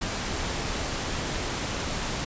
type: noise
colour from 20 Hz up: pink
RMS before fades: -30 dBFS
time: 0.01-2.25 s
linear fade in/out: 10 ms
effects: resampled to 16000 Hz